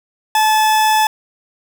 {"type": "tone", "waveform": "40% pulse", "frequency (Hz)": 866, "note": "A5", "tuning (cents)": -28, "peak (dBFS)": -10, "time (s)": [0.35, 1.07], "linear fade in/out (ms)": 2, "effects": []}